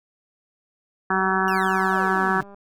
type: harmonic tone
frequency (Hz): 189.6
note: F#3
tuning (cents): +43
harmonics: 1 / 2 / 4 / 5 / 6 / 7 / 8 / 9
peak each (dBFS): -27 / -27 / -27 / -27 / -27 / -27 / -27 / -27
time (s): 1.1-2.41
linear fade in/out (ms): 5
type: click train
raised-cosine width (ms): 1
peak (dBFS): -32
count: 288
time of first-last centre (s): 1.11-2.545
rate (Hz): 200
type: exponential sweep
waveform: 30% pulse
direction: down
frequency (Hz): 2913 to 140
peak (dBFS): -32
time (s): 1.48-2.43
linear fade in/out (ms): 0
effects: none